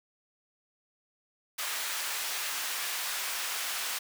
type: high-pass noise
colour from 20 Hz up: pink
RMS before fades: -34 dBFS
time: 1.58-3.99 s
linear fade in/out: 10 ms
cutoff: 1300 Hz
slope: 12 dB/octave
effects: none